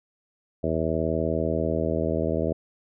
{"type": "harmonic tone", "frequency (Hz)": 80.4, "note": "E2", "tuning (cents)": -43, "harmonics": [1, 2, 3, 4, 5, 6, 7, 8], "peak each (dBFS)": [-31, -31, -31, -31, -31, -31, -31, -31], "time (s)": [0.63, 2.53], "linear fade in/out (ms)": 10, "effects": []}